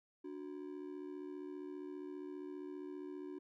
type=ring-modulated tone; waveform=triangle; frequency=329.6 Hz; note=E4; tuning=in tune; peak=-39 dBFS; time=0.24-3.39 s; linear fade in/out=10 ms; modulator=37.5 Hz; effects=none